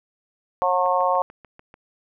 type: harmonic tone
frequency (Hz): 181.1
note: F#3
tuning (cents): -37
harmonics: 3 / 4 / 5 / 6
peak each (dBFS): -23 / -23 / -23 / -23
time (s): 0.62-1.22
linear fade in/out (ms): 0
type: click train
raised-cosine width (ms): 0.5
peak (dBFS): -29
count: 7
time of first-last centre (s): 0.86-1.741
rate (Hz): 6.81
effects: none